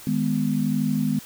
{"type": "chord", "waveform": "sine", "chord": "G# minor", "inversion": "second", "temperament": "just", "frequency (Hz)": [155.74, 207.7, 249.2], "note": ["D#3", "G#3", "B3"], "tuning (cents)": [2, 0, 16], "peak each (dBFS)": [-26, -24, -24], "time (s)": [0.07, 1.19], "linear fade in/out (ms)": 2, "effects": ["white hiss -43 dBFS RMS until 1.25 s"]}